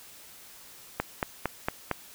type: click train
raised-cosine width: 0.5 ms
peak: -11 dBFS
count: 5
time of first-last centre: 1-1.913 s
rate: 4.38 Hz
effects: white hiss -50 dBFS RMS until 2.14 s